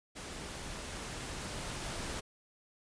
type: noise with level ramp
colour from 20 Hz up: pink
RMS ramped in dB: -44 to -39 dBFS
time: 0.15-2.21 s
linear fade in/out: 20 ms
effects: resampled to 22050 Hz